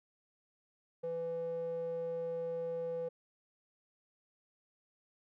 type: tone with band-pass filter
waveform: square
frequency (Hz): 166.7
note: E3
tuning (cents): +20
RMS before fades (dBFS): -38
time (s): 1.03-3.09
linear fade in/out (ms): 10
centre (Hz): 500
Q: 6.1
effects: none